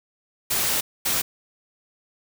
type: noise bursts at uneven times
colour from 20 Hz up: white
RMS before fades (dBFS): -23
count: 2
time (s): 0.5-0.81 / 1.05-1.22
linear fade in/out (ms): 10
effects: none